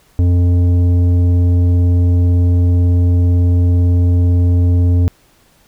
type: tone with tanh clipping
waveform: sine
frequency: 88.2 Hz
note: F2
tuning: 18 cents sharp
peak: -10 dBFS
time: 0.19-5.08 s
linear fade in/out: 0 ms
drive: 10 dB
effects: pink hiss -52 dBFS RMS until 5.67 s